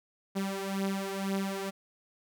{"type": "beating tone pair", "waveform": "sawtooth", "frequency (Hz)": [194.1, 196.1], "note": ["G3", "G3"], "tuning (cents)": [-17, 1], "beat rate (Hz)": 2, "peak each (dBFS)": [-29, -31], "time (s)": [0.35, 1.71], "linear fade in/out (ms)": 20, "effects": []}